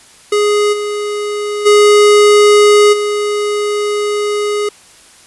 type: tone with level steps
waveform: square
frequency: 415.3 Hz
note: G#4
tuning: in tune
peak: -10 / -17 / -5 / -14 dBFS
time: 0.32-4.69 s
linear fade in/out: 5 ms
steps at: 0.72 / 1.65 / 2.92 s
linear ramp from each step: 20 ms
effects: white hiss -42 dBFS RMS until 5.26 s + resampled to 24000 Hz